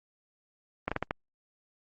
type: slowing click train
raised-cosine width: 0.5 ms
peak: -14 dBFS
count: 5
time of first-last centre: 0.88-1.109 s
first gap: 36 ms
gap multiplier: 1.32
effects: Opus 24 kbps